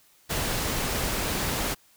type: noise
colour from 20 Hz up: pink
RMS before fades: -28 dBFS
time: 0.29-1.75 s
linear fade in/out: 20 ms
effects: white hiss -60 dBFS RMS until 1.96 s